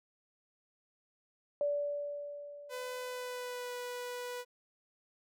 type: tone with exponential decay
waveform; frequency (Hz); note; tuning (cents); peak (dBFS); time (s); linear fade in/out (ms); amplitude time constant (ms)
sine; 579; D5; -25; -28; 1.61-3.82; 1; 480
type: tone with pitch glide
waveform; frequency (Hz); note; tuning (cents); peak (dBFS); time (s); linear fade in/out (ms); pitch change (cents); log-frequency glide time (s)
sawtooth; 502 to 491.7; B4 to B4; +28 to -8; -35; 2.69-4.45; 50; -36; 2.98-3.74
effects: none